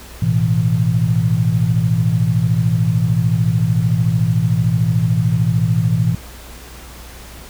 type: chord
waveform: sine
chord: A suspended second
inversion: none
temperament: equal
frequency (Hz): 110 / 123.47 / 164.81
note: A2 / B2 / E3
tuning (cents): 0 / 0 / 0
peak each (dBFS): -17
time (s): 0.22-6.15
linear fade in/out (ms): 5
effects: added 60 Hz sine -37 dBFS peak until 7.49 s + pink hiss -38 dBFS RMS until 7.49 s